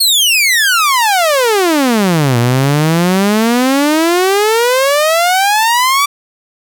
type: exponential two-way sweep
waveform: sawtooth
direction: down then up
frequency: 4418 to 116.54 to 1166 Hz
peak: -5 dBFS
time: 0-6.06 s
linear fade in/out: 10 ms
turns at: 2.38 s
effects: none